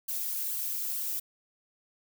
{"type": "noise with flanger", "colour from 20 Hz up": "violet", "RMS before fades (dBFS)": -33, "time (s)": [0.08, 1.2], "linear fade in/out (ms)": 10, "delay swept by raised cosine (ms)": [0.64, 4.04], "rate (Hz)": 2.2, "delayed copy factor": 0.85, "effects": []}